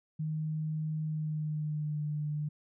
sine tone with pitch glide, 155.56 to 149.74 Hz, D#3 to D3, 0 to +34 cents, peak -31 dBFS, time 0.19-2.49 s, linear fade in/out 10 ms, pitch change -66 cents, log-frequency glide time 1.04-2.05 s, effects none

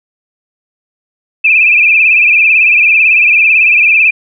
sine tone with vibrato, 2500 Hz, D#7, 8 cents sharp, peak -4 dBFS, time 1.44-4.11 s, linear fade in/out 10 ms, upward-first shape sine, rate 18 Hz, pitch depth 97 cents each way, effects none

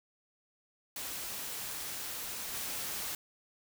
white noise with level steps, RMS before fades -40 / -38 dBFS, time 0.96-3.15 s, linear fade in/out 2 ms, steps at 2.52 s, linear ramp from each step 20 ms, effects none

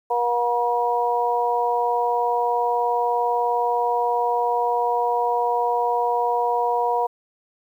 harmonic tone, 239.8 Hz, A#3, 49 cents sharp, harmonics 2 / 3 / 4, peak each -24 / -23 / -22 dBFS, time 0.1-7.07 s, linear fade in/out 10 ms, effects 9-bit

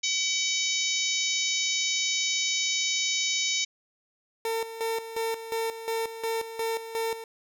harmonic tone, 759 Hz, F#5, 44 cents sharp, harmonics 3 / 4 / 5 / 6 / 7 / 8 / 9, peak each -31 / -34 / -31 / -37 / -33 / -32 / -33 dBFS, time 0.03-3.65 s, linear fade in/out 10 ms
30% pulse tone with tremolo, 452.6 Hz, A4, 49 cents sharp, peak -24 dBFS, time 4.45-7.24 s, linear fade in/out 2 ms, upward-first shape square, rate 2.8 Hz, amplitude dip 70%
effects none

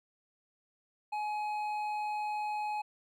sine tone with hard clipping, 843 Hz, G#5, 26 cents sharp, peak -34 dBFS, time 1.12-2.82 s, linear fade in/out 10 ms, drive 7 dB, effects none

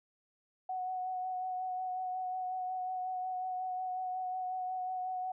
sine tone with vibrato, 740 Hz, F#5, in tune, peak -34 dBFS, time 0.69-5.32 s, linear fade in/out 5 ms, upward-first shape sine, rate 5.5 Hz, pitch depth 18 cents each way, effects none

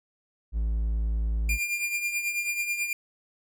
triangle tone, 55.1 Hz, A1, 3 cents sharp, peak -22 dBFS, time 0.52-1.59 s, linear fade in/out 50 ms
45% pulse tone with tremolo, 2401 Hz, D7, 38 cents sharp, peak -24 dBFS, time 1.49-2.93 s, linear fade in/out 2 ms, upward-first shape triangle, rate 9.2 Hz, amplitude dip 65%
effects none

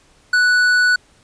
triangle tone with tanh clipping, 1480 Hz, F#6, in tune, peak -13 dBFS, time 0.33-0.96 s, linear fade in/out 5 ms, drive 14 dB, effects pink hiss -53 dBFS RMS until 1.23 s + resampled to 22050 Hz

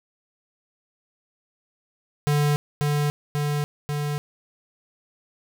square tone with echo, 146.83 Hz, D3, in tune, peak -19 dBFS, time 2.27-2.56 s, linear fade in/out 0 ms, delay 540 ms, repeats 3, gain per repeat -2 dB, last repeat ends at 4.18 s, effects none

